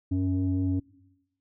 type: tone pair together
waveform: sine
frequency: 94.12 / 277.2 Hz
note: F#2 / C#4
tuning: +30 / 0 cents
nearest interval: octave + perfect fifth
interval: 1870 cents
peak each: -25 dBFS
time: 0.11-0.8 s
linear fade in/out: 10 ms
effects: noise-tail reverb RT60 1.0 s tail -23 dB re dry + tanh soft clip ceiling -19 dBFS